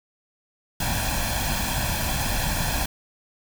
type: noise with comb filter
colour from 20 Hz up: pink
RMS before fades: -25 dBFS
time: 0.8-2.86 s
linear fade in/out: 5 ms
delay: 1.2 ms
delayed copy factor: +0.75
effects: none